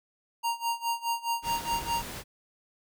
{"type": "tone with tremolo", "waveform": "square", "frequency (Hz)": 932.3, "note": "A#5", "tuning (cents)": 0, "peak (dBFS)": -26, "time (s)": [0.43, 2.03], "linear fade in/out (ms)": 20, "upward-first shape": "sine", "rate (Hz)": 4.8, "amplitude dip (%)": 90}
{"type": "noise", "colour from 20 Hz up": "pink", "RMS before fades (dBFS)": -39, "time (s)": [1.42, 2.24], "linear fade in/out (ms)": 50}
{"effects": []}